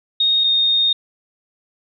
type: tone pair in turn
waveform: sine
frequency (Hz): 3719 / 3691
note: A#7 / A#7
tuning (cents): -5 / -18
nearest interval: unison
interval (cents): 13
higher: first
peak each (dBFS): -13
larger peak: neither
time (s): 0.2-0.44 / 0.44-0.93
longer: second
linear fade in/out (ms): 5
effects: none